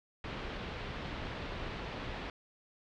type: low-pass noise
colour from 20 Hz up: pink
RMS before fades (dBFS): -41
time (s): 0.24-2.3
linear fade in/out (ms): 2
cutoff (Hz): 3700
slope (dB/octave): 24
effects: none